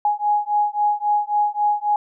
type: beating tone pair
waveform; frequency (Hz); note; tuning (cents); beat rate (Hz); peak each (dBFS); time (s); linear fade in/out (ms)
sine; 830.6 / 834.3; G#5 / G#5; 0 / +8; 3.7; -20; 0.05-1.96; 2
effects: none